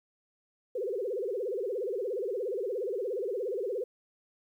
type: tone with vibrato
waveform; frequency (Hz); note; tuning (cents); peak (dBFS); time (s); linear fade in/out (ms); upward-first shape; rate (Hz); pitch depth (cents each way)
sine; 440; A4; 0; -30; 0.75-3.84; 5; sine; 17; 280
effects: 11-bit